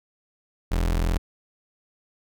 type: tone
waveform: 35% pulse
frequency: 42.3 Hz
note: E1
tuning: 45 cents sharp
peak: -19 dBFS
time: 0.71-1.18 s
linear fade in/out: 10 ms
effects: none